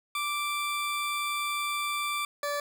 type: tone pair in turn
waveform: 20% pulse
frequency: 1173 / 579.1 Hz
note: D6 / D5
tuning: -2 / -24 cents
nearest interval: octave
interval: 1222 cents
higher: first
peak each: -24 dBFS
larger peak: neither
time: 0.15-2.25 / 2.43-2.6 s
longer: first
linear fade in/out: 2 ms
effects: none